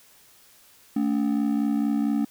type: ring-modulated tone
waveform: triangle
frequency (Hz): 252.2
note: B3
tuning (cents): +36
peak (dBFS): -16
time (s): 0.96-2.25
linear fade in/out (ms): 5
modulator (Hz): 32.2
effects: white hiss -55 dBFS RMS until 2.3 s